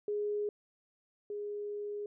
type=tone pair in turn; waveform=sine; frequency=415.3 / 413.1 Hz; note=G#4 / G#4; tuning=0 / -9 cents; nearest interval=unison; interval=9 cents; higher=first; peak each=-31 / -36 dBFS; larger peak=first; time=0.08-0.49 / 1.3-2.06 s; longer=second; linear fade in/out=2 ms; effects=none